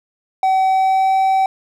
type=tone with pitch glide; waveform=triangle; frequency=761 to 767.2 Hz; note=F#5 to G5; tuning=+48 to -37 cents; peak=-10 dBFS; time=0.43-1.46 s; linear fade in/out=2 ms; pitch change=+15 cents; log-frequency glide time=0.65-1.15 s; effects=none